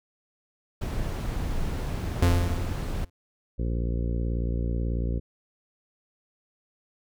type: noise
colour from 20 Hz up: brown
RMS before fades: -29 dBFS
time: 0.81-3.05 s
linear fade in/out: 10 ms
type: tone with exponential decay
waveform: 45% pulse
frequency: 87.31 Hz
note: F2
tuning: in tune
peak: -16 dBFS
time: 2.22-3.1 s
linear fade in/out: 5 ms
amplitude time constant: 190 ms
type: harmonic tone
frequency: 58.27 Hz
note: A#1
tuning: in tune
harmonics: 1 / 2 / 3 / 4 / 5 / 6 / 7 / 8 / 9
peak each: -26 / -32 / -36 / -38 / -40 / -42 / -43 / -44 / -45 dBFS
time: 3.58-5.2 s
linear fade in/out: 20 ms
effects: none